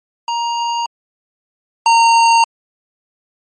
square tone pair in turn, 939 / 920.7 Hz, A#5 / A#5, +12 / -22 cents, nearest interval unison, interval 34 cents, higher first, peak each -17 / -8 dBFS, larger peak second, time 0.28-0.86 / 1.86-2.44 s, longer neither, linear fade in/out 2 ms, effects MP3 32 kbps

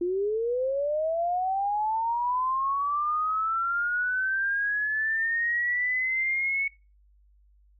sine linear sweep, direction up, 342.4 to 2217 Hz, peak -24 dBFS, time 0.01-6.68 s, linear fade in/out 5 ms, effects noise-tail reverb RT60 0.3 s tail -23 dB re dry + added 50 Hz sine -57 dBFS peak until 7.79 s

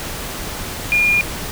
sine tone in noise, 2420 Hz, D#7, 49 cents flat, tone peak -12 dBFS, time 0.92-1.21 s, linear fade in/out 0 ms, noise pink, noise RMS -27 dBFS, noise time 0-1.51 s, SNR +12 dB, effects none

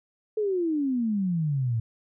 sine exponential sweep, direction down, 440 to 110 Hz, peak -23 dBFS, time 0.37-1.8 s, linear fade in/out 5 ms, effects none

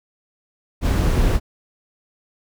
brown noise, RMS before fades -17 dBFS, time 0.81-1.4 s, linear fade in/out 50 ms, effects none

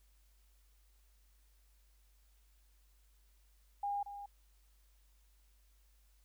sine tone with echo, 810 Hz, G#5, 43 cents flat, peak -34 dBFS, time 3.83-4.03 s, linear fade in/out 5 ms, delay 230 ms, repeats 1, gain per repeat -10 dB, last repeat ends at 4.26 s, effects added 50 Hz sine -65 dBFS peak until 6.24 s + white hiss -75 dBFS RMS until 6.24 s

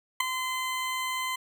20% pulse tone with ADSR envelope, 1029 Hz, C6, 29 cents flat, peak -13 dBFS, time 0.2-1.36 s, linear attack 7 ms, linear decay 4 ms, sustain -11 dB, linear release 7 ms, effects none

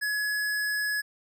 square tone, 1691 Hz, G#6, 31 cents sharp, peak -27 dBFS, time 0.01-1.02 s, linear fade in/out 20 ms, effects none

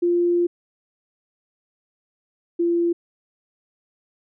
sine tone pair in turn, 348.1 / 342.3 Hz, F4 / F4, -6 / -35 cents, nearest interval unison, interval 29 cents, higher first, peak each -16 / -17 dBFS, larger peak first, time 0.02-0.47 / 2.59-2.93 s, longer first, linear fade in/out 10 ms, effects none

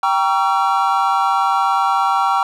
triangle chord, G diminished seventh, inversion none, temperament just, 784 / 940.8 / 1128.9 / 1354.7 Hz, G5 / Bb5 / Db6 / Fb6, 0 / +16 / +31 / +47 cents, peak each -16 / -18 / -18 / -18 dBFS, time 0.03-2.43 s, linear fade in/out 2 ms, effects none

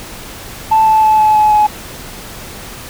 sine tone with pitch steps, 880 / 872.9 / 865.9 / 858.9 / 852 / 845.1 Hz, A5 / A5 / A5 / A5 / G#5 / G#5, 0 / -14 / -28 / -42 / +44 / +30 cents, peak -5 dBFS, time 0.71-1.67 s, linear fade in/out 10 ms, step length 160 ms, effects tanh soft clip ceiling -3 dBFS + pink hiss -30 dBFS RMS until 2.89 s

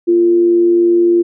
sine tone with amplitude modulation, 346 Hz, F4, 16 cents flat, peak -6 dBFS, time 0.07-1.23 s, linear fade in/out 20 ms, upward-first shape sine, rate 103 Hz, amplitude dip 30%, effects none

